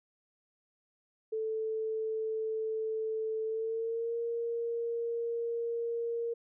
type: tone with pitch glide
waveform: sine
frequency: 440 to 466.2 Hz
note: A4 to A#4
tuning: 0 to 0 cents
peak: -31 dBFS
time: 1.32-6.34 s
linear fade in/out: 10 ms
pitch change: +100 cents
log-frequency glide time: 3.45-4.16 s
effects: none